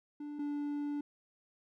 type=tone pair in turn; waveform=triangle; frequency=293.7 / 290.8 Hz; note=D4 / D4; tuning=0 / -17 cents; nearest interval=unison; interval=17 cents; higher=first; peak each=-38 / -32 dBFS; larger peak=second; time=0.2-0.39 / 0.39-1.01 s; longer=second; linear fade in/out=5 ms; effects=none